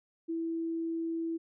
sine tone, 329.6 Hz, E4, in tune, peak -31 dBFS, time 0.28-1.38 s, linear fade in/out 20 ms, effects none

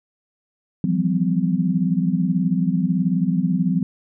sine tone cluster, 161.9 / 174.9 / 193.3 / 254.3 Hz, E3 / F3 / G3 / C4, -31 / +3 / -24 / -49 cents, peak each -27 / -20 / -22 / -24 dBFS, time 0.84-3.83 s, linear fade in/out 2 ms, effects none

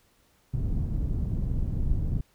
pink low-pass noise, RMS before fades -27 dBFS, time 0.53-2.21 s, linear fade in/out 10 ms, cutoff 140 Hz, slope 12 dB/octave, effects pink hiss -65 dBFS RMS until 2.34 s

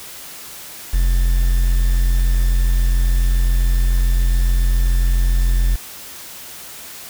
triangle tone with quantisation, 43.58 Hz, F1, 3 cents flat, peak -10 dBFS, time 0.93-5.76 s, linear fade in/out 10 ms, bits 6, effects white hiss -35 dBFS RMS until 7.09 s

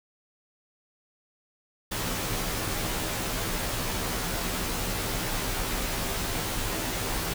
pink noise with comb filter, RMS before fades -30 dBFS, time 1.91-7.34 s, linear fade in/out 10 ms, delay 14 ms, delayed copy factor -0.85, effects none

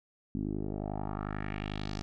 10% pulse tone with low-pass filter sweep, 51.2 Hz, G#1, 24 cents flat, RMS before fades -36 dBFS, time 0.35-2.02 s, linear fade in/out 0 ms, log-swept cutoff 250 to 5700 Hz, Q 2.7, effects none

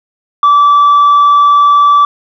sine tone with tanh clipping, 1158 Hz, D6, 25 cents flat, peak -4 dBFS, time 0.43-2.05 s, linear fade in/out 2 ms, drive 1 dB, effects none

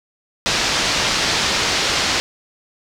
white low-pass noise, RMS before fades -19 dBFS, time 0.46-2.2 s, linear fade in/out 0 ms, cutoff 5700 Hz, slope 24 dB/octave, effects none

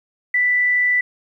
sine tone with frequency modulation, 1979 Hz, B6, 3 cents sharp, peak -14 dBFS, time 0.34-1.01 s, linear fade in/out 5 ms, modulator 32.6 Hz, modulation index 0.23, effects 9-bit

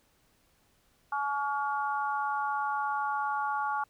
harmonic tone, 283 Hz, C#4, 36 cents sharp, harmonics 3 / 4 / 5, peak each -31 / -33 / -35 dBFS, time 1.12-3.84 s, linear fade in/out 5 ms, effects pink hiss -68 dBFS RMS until 3.89 s

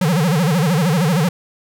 square tone with vibrato, 164.81 Hz, E3, in tune, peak -14 dBFS, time 0.01-1.29 s, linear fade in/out 5 ms, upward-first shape sine, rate 13 Hz, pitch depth 240 cents each way, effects none

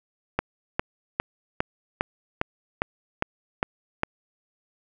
click train, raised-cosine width 0.5 ms, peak -7 dBFS, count 10, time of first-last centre 0.39-4.034 s, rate 2.47 Hz, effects none

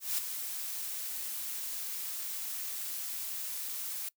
blue noise with ADSR envelope, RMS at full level -30 dBFS, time 0-4.09 s, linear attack 180 ms, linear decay 11 ms, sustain -8 dB, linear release 5 ms, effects noise-tail reverb RT60 0.1 s tail -22 dB re dry

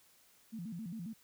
sine tone with vibrato, 196 Hz, G3, in tune, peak -40 dBFS, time 0.52-1.14 s, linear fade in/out 20 ms, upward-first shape square, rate 7.4 Hz, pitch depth 230 cents each way, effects white hiss -66 dBFS RMS until 1.23 s

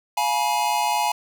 square tone cluster, 701 / 842 / 966 Hz, F5 / G#5 / B5, +6 / +24 / -39 cents, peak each -29 / -23 / -25 dBFS, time 0.17-1.12 s, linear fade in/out 5 ms, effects none

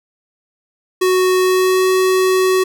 square tone with pitch glide, 370 to 374.1 Hz, F#4 to F#4, 0 to +19 cents, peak -12 dBFS, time 1.01-2.64 s, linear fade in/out 10 ms, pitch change +19 cents, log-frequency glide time 1.4-1.89 s, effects none

